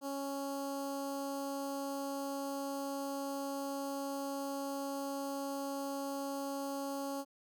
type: tone with notch filter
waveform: 15% pulse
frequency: 277.2 Hz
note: C#4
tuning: in tune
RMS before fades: -39 dBFS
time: 0.01-7.25 s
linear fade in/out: 50 ms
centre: 2300 Hz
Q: 0.62
effects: none